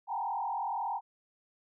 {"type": "tone with frequency modulation", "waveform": "sine", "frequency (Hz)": 864, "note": "A5", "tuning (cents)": -32, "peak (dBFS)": -31, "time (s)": [0.07, 1.01], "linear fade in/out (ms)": 50, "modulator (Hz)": 41.6, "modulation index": 2.4, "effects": []}